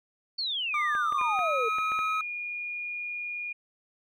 sine exponential sweep, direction down, 4552 to 436.3 Hz, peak -28 dBFS, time 0.38-1.69 s, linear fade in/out 10 ms
triangle tone with pitch glide, 1200 to 1278.7 Hz, D6 to D#6, +37 to +47 cents, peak -25 dBFS, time 0.74-2.21 s, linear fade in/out 2 ms, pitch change +110 cents, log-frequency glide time 1.12-1.48 s
clicks, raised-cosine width 0.5 ms, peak -25 dBFS, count 7, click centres 0.951 / 1.124 / 1.213 / 1.391 / 1.785 / 1.919 / 1.99 s
sine tone, 2433 Hz, D#7, 39 cents flat, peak -32 dBFS, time 1.18-3.53 s, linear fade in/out 10 ms
effects none

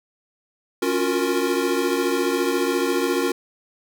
square chord, Gb major seventh, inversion second, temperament equal with one note detuned, 277.2 / 349.2 / 363.6 / 466.2 Hz, Db4 / F4 / Gb4 / Bb4, 0 / 0 / -30 / 0 cents, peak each -26 dBFS, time 0.82-3.32 s, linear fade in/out 5 ms, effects none

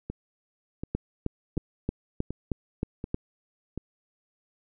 two click trains, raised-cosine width 3 ms, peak -20 / -14 dBFS, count 6 / 8, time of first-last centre 0.1-3.776 / 0.95-3.144 s, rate 1.36 / 3.19 Hz, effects none

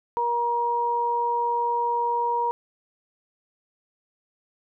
sine tone pair together, 474.1 / 949 Hz, A#4 / A#5, +29 / +31 cents, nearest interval octave, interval 1202 cents, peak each -29 / -22 dBFS, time 0.17-2.51 s, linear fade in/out 0 ms, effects none

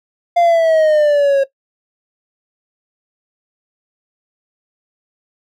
triangle exponential sweep, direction down, 698.5 to 543 Hz, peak -7 dBFS, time 0.36-1.44 s, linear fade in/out 10 ms, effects noise-tail reverb RT60 0.1 s tail -17 dB re dry

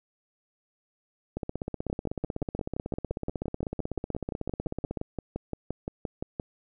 two click trains, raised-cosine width 2 ms, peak -18 / -18 dBFS, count 59 / 27, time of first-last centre 1.37-4.972 / 1.9-6.398 s, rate 16.1 / 5.78 Hz, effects none

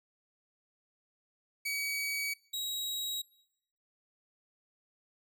sawtooth tone pair in turn, 2268 / 3830 Hz, C#7 / A#7, +39 / +46 cents, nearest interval major sixth, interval 907 cents, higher second, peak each -29 / -31 dBFS, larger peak first, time 1.65-2.34 / 2.53-3.22 s, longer neither, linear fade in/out 10 ms, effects noise-tail reverb RT60 0.9 s tail -25 dB re dry

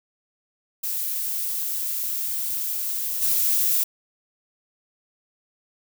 violet noise with level steps, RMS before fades -27 / -21 dBFS, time 0.83-3.84 s, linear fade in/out 10 ms, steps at 3.21 s, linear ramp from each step 20 ms, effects none

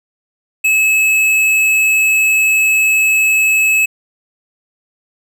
sine tone with tanh clipping, 2589 Hz, E7, 32 cents flat, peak -11 dBFS, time 0.64-3.86 s, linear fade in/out 10 ms, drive 14 dB, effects none

